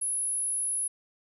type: tone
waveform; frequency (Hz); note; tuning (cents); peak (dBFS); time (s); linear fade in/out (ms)
sine; 10548; E9; 0; -27; 0.01-0.88; 10
effects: none